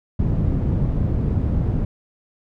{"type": "low-pass noise", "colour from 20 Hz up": "white", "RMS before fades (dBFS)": -20, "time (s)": [0.19, 1.85], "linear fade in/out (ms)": 5, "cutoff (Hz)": 140, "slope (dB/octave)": 12, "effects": []}